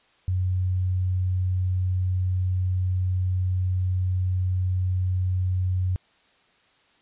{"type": "tone", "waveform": "sine", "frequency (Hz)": 92, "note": "F#2", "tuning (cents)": -9, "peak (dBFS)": -21, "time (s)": [0.28, 5.96], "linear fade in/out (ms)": 0, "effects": ["white hiss -61 dBFS RMS until 7.01 s", "resampled to 8000 Hz"]}